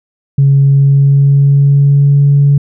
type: tone with pitch glide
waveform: sine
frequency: 138.59 to 141.91 Hz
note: C#3 to C#3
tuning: 0 to +41 cents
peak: -3 dBFS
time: 0.38-2.58 s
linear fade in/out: 5 ms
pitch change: +41 cents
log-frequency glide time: 0.66-2.22 s
effects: tanh soft clip ceiling 0 dBFS